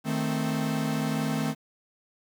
45% pulse chord, A diminished, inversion second, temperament equal, 155.56 / 220 / 261.6 Hz, Eb3 / A3 / C4, 0 / 0 / 0 cents, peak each -30 / -30 / -31 dBFS, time 0.04-1.55 s, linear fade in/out 50 ms, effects 9-bit

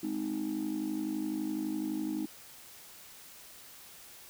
sine chord, Ab major, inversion none, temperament just, 207.7 / 259.6 / 311.5 Hz, Ab3 / C4 / Eb4, 0 / -13 / +2 cents, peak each -37 / -36 / -32 dBFS, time 0.03-2.26 s, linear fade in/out 5 ms, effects tanh soft clip ceiling -27 dBFS + white hiss -52 dBFS RMS until 4.29 s

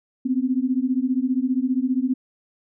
sine beating tone pair, 250 / 265 Hz, B3 / C4, +21 / +22 cents, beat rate 15 Hz, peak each -22 dBFS, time 0.25-2.14 s, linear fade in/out 10 ms, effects none

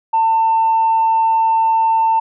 sine tone, 897 Hz, A5, 33 cents sharp, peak -10 dBFS, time 0.13-2.2 s, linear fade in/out 10 ms, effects tanh soft clip ceiling -7 dBFS

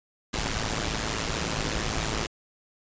pink noise with amplitude modulation, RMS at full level -25 dBFS, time 0.33-2.27 s, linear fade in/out 10 ms, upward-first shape sine, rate 109 Hz, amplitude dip 80%, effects resampled to 16000 Hz

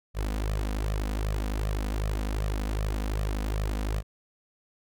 sawtooth tone with flanger, 51.91 Hz, G#1, in tune, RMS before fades -29 dBFS, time 0.14-4.03 s, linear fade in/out 50 ms, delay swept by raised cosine 1.6 to 4.1 ms, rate 2.6 Hz, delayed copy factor +0.85, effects none

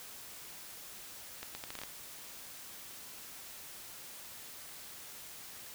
accelerating click train, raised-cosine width 0.2 ms, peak -24 dBFS, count 8, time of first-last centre 1.43-1.835 s, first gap 120 ms, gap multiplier 0.74, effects white hiss -49 dBFS RMS until 5.74 s

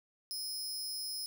sawtooth tone with amplitude modulation, 5140 Hz, E8, 45 cents flat, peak -31 dBFS, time 0.31-1.26 s, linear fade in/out 0 ms, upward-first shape sine, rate 240 Hz, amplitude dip 85%, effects none

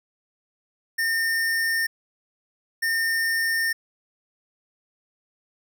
square tone bursts at uneven times, 1817 Hz, A#6, 45 cents flat, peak -22 dBFS, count 2, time 0.98-1.87 / 2.82-3.73 s, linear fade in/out 10 ms, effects 10-bit

